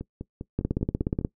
two click trains, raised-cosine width 3 ms, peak -12 / -21 dBFS, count 12 / 7, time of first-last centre 0.59-1.249 / 0.01-1.212 s, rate 16.7 / 4.99 Hz, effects noise-tail reverb RT60 0.1 s tail -20 dB re dry

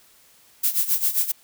violet noise with tremolo, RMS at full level -19 dBFS, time 0.63-1.32 s, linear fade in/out 10 ms, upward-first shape sine, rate 7.5 Hz, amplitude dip 80%, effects white hiss -55 dBFS RMS until 1.43 s

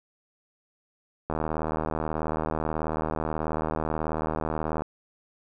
click train, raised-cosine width 1 ms, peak -14 dBFS, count 277, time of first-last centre 1.3-4.82 s, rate 78.4 Hz, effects none

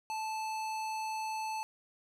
square tone with low-pass filter, 875 Hz, A5, 10 cents flat, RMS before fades -37 dBFS, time 0.1-1.63 s, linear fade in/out 0 ms, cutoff 9900 Hz, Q 0.74, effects 11-bit

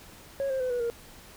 sine tone with pitch steps, 550 / 528.5 / 507.9 / 488 / 468.9 Hz, C#5 / C5 / B4 / B4 / A#4, -14 / +17 / +48 / -21 / +10 cents, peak -24 dBFS, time 0.4-0.9 s, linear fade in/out 0 ms, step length 100 ms, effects tanh soft clip ceiling -25 dBFS + pink hiss -50 dBFS RMS until 1.36 s

